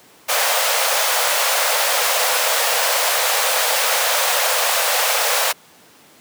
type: high-pass noise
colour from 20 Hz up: pink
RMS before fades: -18 dBFS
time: 0.28-5.53 s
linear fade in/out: 20 ms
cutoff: 480 Hz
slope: 96 dB/octave
effects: pink hiss -48 dBFS RMS until 6.2 s + high-pass 200 Hz 12 dB/octave